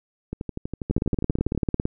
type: two click trains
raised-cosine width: 3 ms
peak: -9 / -16 dBFS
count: 18 / 16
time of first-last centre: 0.91-1.854 / 0.33-1.55 s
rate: 18 / 12.3 Hz
effects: none